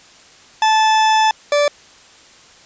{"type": "tone pair in turn", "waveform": "40% pulse", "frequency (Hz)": [873, 582.7], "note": ["A5", "D5"], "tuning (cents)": [-14, -14], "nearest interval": "perfect fifth", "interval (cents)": 700, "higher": "first", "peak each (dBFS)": [-10, -11], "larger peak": "first", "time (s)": [[0.62, 1.31], [1.52, 1.68]], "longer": "first", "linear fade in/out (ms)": 2, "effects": ["white hiss -45 dBFS RMS until 2.65 s", "resampled to 16000 Hz"]}